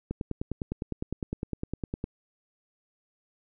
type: click train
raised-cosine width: 3 ms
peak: -18 dBFS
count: 20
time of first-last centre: 0.11-2.041 s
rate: 9.84 Hz
effects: none